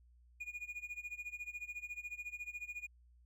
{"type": "tone with tremolo", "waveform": "triangle", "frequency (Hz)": 2445, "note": "D#7", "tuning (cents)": -31, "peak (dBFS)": -38, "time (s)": [0.4, 2.87], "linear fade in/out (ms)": 10, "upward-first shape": "sine", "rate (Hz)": 14, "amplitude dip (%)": 90, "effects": ["added 60 Hz sine -62 dBFS peak until 3.25 s"]}